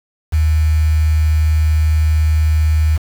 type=tone with quantisation; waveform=sine; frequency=77.78 Hz; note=D#2; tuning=in tune; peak=-10 dBFS; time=0.32-2.98 s; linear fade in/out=20 ms; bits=5; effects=none